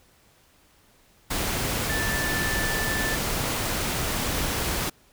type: tone in noise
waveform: sine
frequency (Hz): 1760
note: A6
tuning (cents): 0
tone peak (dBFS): -28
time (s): 1.89-3.16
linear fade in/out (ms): 10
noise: pink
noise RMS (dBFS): -27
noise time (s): 1.3-4.9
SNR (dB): -4
effects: pink hiss -59 dBFS RMS until 5.12 s